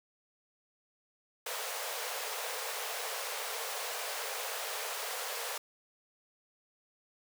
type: high-pass noise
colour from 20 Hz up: pink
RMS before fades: -38 dBFS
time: 1.46-5.58 s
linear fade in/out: 5 ms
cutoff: 430 Hz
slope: 96 dB/octave
effects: none